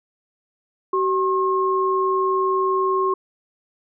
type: tone pair together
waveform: sine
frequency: 380 / 1074.8 Hz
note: F#4 / C6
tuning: +46 / +46 cents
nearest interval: octave + tritone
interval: 1800 cents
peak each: -20 dBFS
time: 0.93-3.14 s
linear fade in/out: 5 ms
effects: none